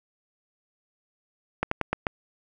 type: slowing click train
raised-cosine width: 0.5 ms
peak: -9 dBFS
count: 5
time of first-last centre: 1.63-2.068 s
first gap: 84 ms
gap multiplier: 1.18
effects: none